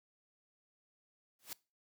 white noise with exponential growth, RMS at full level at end -40 dBFS, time 1.39-1.53 s, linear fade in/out 2 ms, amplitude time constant 30 ms, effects noise-tail reverb RT60 0.3 s tail -22 dB re dry + high-pass 100 Hz 12 dB/octave

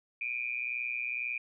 sine tone with amplitude modulation, 2416 Hz, D7, 48 cents sharp, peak -28 dBFS, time 0.21-1.38 s, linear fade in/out 5 ms, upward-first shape sine, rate 122 Hz, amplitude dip 90%, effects none

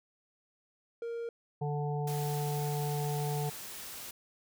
triangle tone, 466.2 Hz, A#4, in tune, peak -33 dBFS, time 1.02-1.29 s, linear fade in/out 2 ms
harmonic tone, 146.83 Hz, D3, in tune, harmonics 1 / 3 / 5 / 6, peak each -32 / -38 / -40 / -44 dBFS, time 1.61-3.5 s, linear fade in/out 10 ms
white noise, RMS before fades -44 dBFS, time 2.07-4.11 s, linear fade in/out 5 ms
effects none

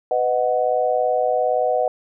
sine chord, B major, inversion none, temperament equal with one note detuned, 501.1 / 622.3 / 740 Hz, B4 / D#5 / F#5, +25 / 0 / 0 cents, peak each -21 dBFS, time 0.11-1.88 s, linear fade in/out 2 ms, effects none

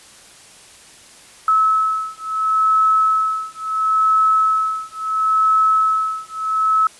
sine beating tone pair, 1296 / 1296.73 Hz, E6 / E6, -30 / -29 cents, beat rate 0.73 Hz, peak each -17 dBFS, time 1.48-6.87 s, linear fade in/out 2 ms, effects white hiss -44 dBFS RMS until 6.99 s + resampled to 24000 Hz

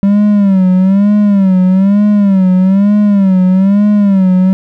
triangle tone with vibrato, 195.7 Hz, G3, 3 cents flat, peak -3 dBFS, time 0.03-4.53 s, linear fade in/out 0 ms, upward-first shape sine, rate 1.1 Hz, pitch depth 110 cents each way, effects none

